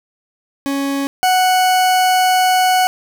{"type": "tone pair in turn", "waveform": "40% pulse", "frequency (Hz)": [277.2, 740], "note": ["C#4", "F#5"], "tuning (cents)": [0, 0], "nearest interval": "octave + perfect fourth", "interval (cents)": 1700, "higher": "second", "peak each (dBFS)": [-16, -10], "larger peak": "second", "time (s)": [[0.66, 1.07], [1.23, 2.87]], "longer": "second", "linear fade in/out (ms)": 0, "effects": []}